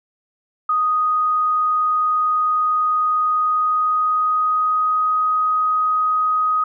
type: tone with pitch glide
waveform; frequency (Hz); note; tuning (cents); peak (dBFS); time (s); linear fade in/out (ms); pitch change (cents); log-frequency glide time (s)
sine; 1244.5 to 1253.9; D#6 to D#6; 0 to +13; -15; 0.69-6.64; 5; +13; 3.33-5.16
effects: none